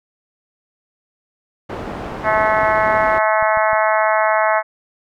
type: low-pass noise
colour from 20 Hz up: white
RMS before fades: -28 dBFS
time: 1.69-3.19 s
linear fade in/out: 10 ms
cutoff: 830 Hz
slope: 12 dB/octave
type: clicks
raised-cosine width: 5 ms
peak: -24 dBFS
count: 8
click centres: 1.743 / 2.001 / 2.122 / 2.633 / 2.802 / 3.426 / 3.573 / 3.732 s
type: harmonic tone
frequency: 216.3 Hz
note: A3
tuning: 29 cents flat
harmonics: 3 / 4 / 5 / 6 / 7 / 8 / 9 / 10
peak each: -17 / -19 / -21 / -23 / -24 / -25 / -26 / -27 dBFS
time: 2.23-4.63 s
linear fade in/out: 50 ms
effects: none